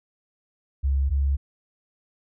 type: tone pair in turn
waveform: sine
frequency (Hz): 68.4 / 69.27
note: C#2 / C#2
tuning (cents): -23 / -1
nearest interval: unison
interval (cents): 22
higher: second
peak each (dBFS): -19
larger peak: neither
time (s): 0.83-1.1 / 1.1-1.37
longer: neither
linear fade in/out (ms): 20
effects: none